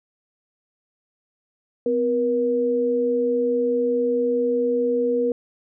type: tone pair together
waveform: sine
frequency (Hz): 253.1 / 477.8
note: B3 / A#4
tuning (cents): +43 / +43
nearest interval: major seventh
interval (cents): 1100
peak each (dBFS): -25 / -19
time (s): 1.86-5.32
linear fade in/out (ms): 2
effects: none